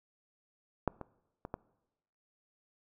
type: clicks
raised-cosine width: 1 ms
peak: -14 / -27 / -27 / -22 dBFS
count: 4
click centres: 0.877 / 1.013 / 1.451 / 1.541 s
effects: noise-tail reverb RT60 1.0 s tail -23 dB re dry